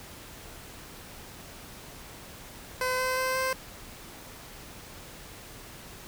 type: tone with pitch steps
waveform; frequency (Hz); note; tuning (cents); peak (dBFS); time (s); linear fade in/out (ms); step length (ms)
15% pulse; 510 / 513.8 / 517.7 / 521.6; C5 / C5 / C5 / C5; -44 / -32 / -18 / -5; -20; 2.81-3.53; 2; 180
effects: pink hiss -46 dBFS RMS until 6.07 s